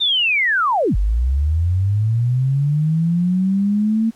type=linear two-way sweep; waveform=sine; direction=down then up; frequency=3677 to 46.25 to 227.1 Hz; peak=-14 dBFS; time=0-4.11 s; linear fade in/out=20 ms; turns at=0.96 s; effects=pink hiss -52 dBFS RMS until 4.15 s + low-pass 12000 Hz 12 dB/octave